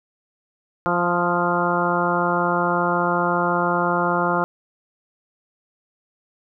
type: harmonic tone with a mistuned harmonic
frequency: 174.61 Hz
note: F3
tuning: in tune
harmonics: 1 / 2 / 3 / 4 / 5 / 6 / 7 / 8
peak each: -26 / -26 / -26 / -26 / -26 / -26 / -26 / -26 dBFS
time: 0.86-4.44 s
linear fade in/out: 0 ms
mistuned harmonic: 7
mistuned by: +23 cents
effects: none